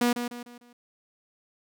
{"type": "tone with echo", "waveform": "sawtooth", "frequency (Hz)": 241.4, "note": "B3", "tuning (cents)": -39, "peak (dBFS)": -17, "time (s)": [0.01, 0.13], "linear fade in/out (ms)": 5, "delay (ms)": 150, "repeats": 4, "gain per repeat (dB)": -8, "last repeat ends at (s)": 0.73, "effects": []}